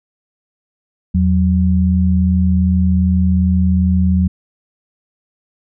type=tone pair together; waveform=sine; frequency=82.41 / 185 Hz; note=E2 / F#3; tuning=0 / 0 cents; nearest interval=octave + major second; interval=1400 cents; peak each=-13 dBFS; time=1.14-4.28 s; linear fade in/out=10 ms; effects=none